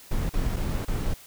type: noise with dropouts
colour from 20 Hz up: brown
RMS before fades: -26 dBFS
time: 0.11-1.14 s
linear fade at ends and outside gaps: 5 ms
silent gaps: 0.295-0.336 / 0.562-0.566 / 0.851-0.88 s
effects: white hiss -49 dBFS RMS until 1.26 s